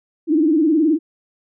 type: tone with vibrato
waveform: sine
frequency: 311.5 Hz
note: D#4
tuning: 2 cents sharp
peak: -12 dBFS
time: 0.27-0.99 s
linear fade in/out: 50 ms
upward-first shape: sine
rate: 19 Hz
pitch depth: 130 cents each way
effects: none